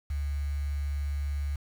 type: tone with quantisation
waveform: sine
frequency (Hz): 71.6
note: D2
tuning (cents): -43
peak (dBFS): -28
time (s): 0.1-1.56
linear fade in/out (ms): 5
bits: 8
effects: none